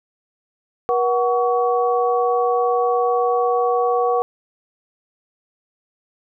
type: tone cluster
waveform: sine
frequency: 480.5 / 743 / 1126 Hz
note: B4 / F#5 / C#6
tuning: -48 / +7 / +27 cents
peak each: -18 / -20 / -23 dBFS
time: 0.89-4.22 s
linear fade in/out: 0 ms
effects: none